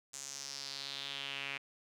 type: tone with band-pass filter sweep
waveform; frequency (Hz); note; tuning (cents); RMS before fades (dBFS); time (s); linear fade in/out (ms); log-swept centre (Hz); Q
sawtooth; 138.59; C#3; 0; -43; 0.13-1.58; 10; 7200 to 2400; 3.7
effects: none